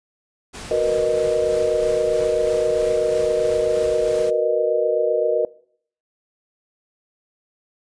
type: noise with tremolo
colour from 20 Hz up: pink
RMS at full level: -34 dBFS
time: 0.53-4.31 s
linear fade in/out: 20 ms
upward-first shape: sine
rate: 3.1 Hz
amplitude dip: 25%
type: chord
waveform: sine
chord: B major seventh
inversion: second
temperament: equal with one note detuned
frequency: 370 / 466.2 / 493.9 / 617.6 Hz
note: F#4 / A#4 / B4 / D#5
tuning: 0 / 0 / 0 / -13 cents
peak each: -26 / -20 / -24 / -20 dBFS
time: 0.71-5.45 s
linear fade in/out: 2 ms
effects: noise-tail reverb RT60 0.6 s tail -22 dB re dry + resampled to 22050 Hz